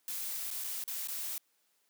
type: noise with dropouts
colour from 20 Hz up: blue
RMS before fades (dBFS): -38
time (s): 0.08-1.38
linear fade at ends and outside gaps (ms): 1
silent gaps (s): 0.505-0.511 / 0.639-0.643 / 0.839-0.878 / 1.073-1.084
effects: white hiss -74 dBFS RMS until 1.89 s + high-pass 200 Hz 12 dB/octave